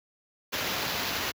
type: noise with sample-and-hold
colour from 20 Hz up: white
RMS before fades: -31 dBFS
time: 0.52-1.32 s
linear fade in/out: 20 ms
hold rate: 8820 Hz
effects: high-pass 60 Hz 12 dB/octave

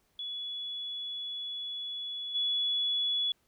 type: tone with level steps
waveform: sine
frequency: 3400 Hz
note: G#7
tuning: 40 cents sharp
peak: -35 / -27 dBFS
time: 0.19-3.32 s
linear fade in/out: 2 ms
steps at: 2.34 s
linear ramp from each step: 20 ms
effects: pink hiss -72 dBFS RMS until 3.47 s

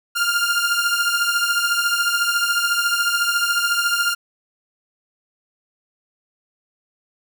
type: beating tone pair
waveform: sawtooth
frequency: 1396.9 / 1410.9 Hz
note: F6 / F6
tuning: 0 / +17 cents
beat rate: 14 Hz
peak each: -16 / -18 dBFS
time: 0.15-4.15 s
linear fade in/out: 20 ms
effects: none

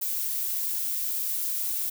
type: noise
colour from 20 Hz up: violet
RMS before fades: -29 dBFS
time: 0.01-1.9 s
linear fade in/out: 10 ms
effects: none

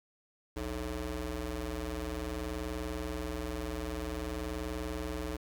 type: ring-modulated tone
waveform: 20% pulse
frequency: 120.5 Hz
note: B2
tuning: 42 cents flat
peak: -27 dBFS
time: 0.56-5.37 s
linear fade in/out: 10 ms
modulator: 191 Hz
effects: 11-bit

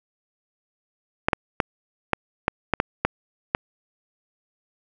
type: clicks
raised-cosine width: 0.5 ms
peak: -3 dBFS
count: 9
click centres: 1.285 / 1.332 / 1.602 / 2.133 / 2.481 / 2.737 / 2.801 / 3.05 / 3.549 s
effects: none

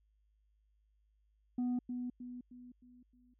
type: tone with echo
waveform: sine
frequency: 246.9 Hz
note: B3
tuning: in tune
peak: -29 dBFS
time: 1.58-1.79 s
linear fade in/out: 5 ms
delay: 310 ms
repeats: 5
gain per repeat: -7 dB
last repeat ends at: 3.34 s
effects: tanh soft clip ceiling -31 dBFS + added 52 Hz sine -70 dBFS peak until 3.39 s

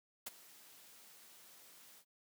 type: noise with ADSR envelope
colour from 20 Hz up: white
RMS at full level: -41 dBFS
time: 0.26-2.05 s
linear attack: 10 ms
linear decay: 22 ms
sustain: -19 dB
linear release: 72 ms
effects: high-pass 150 Hz 12 dB/octave

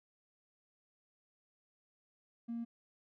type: tone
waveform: triangle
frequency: 233.1 Hz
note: A#3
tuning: in tune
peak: -34 dBFS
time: 2.48-2.65 s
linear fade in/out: 20 ms
effects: tanh soft clip ceiling -34 dBFS

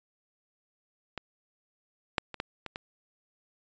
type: clicks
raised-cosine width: 0.3 ms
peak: -19 / -9 / -23 / -15 / -21 / -20 dBFS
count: 6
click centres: 1.177 / 2.182 / 2.343 / 2.401 / 2.663 / 2.759 s
effects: resampled to 16000 Hz

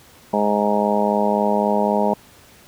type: harmonic tone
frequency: 103.83 Hz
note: G#2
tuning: in tune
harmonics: 2 / 3 / 4 / 5 / 6 / 7 / 8 / 9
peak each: -21 / -32 / -24 / -25 / -22 / -29 / -24 / -24 dBFS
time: 0.33-2.14 s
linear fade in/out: 5 ms
effects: pink hiss -48 dBFS RMS until 2.67 s + high-pass 60 Hz 12 dB/octave

